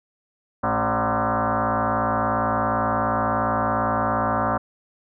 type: tone with frequency modulation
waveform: sine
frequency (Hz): 214.4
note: A3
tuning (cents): -45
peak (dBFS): -19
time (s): 0.63-4.58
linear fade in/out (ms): 10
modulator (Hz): 162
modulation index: 7.4
effects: none